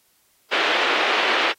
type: band-pass noise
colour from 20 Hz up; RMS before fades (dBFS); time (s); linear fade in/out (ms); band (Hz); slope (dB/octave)
white; -21; 0.51-1.53; 20; 340 to 3100; 24
effects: white hiss -62 dBFS RMS until 1.58 s + AAC 48 kbps